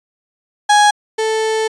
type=tone pair in turn; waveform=35% pulse; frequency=830.6 / 440 Hz; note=G#5 / A4; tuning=0 / 0 cents; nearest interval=major seventh; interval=1100 cents; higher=first; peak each=-6 / -13 dBFS; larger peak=first; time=0.69-0.91 / 1.18-1.68 s; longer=second; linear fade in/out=10 ms; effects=resampled to 22050 Hz